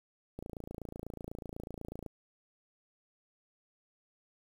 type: click train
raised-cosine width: 2 ms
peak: -28 dBFS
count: 48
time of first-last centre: 0.39-2.063 s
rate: 28.1 Hz
effects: 9-bit